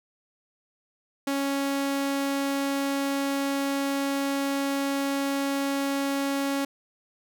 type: tone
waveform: sawtooth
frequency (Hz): 277.2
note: C#4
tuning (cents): 0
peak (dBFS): -21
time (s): 1.27-6.65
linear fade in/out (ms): 5
effects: none